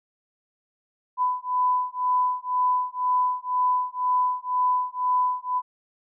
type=beating tone pair; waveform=sine; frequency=999 / 1001 Hz; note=B5 / B5; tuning=+20 / +23 cents; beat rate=2 Hz; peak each=-24 dBFS; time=1.17-5.62 s; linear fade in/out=50 ms; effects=none